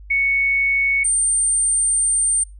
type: tone pair in turn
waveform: sine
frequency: 2217 / 8868 Hz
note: C#7 / C#9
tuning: 0 / 0 cents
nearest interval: 2 octaves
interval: 2400 cents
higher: second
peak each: -15 dBFS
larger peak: neither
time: 0.1-1.04 / 1.04-2.44 s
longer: second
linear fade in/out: 10 ms
effects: noise-tail reverb RT60 0.2 s tail -23 dB re dry + added 50 Hz sine -37 dBFS peak until 2.59 s